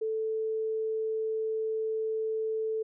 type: tone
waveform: sine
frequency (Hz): 440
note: A4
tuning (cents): 0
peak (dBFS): -28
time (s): 0.01-2.83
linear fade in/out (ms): 10
effects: none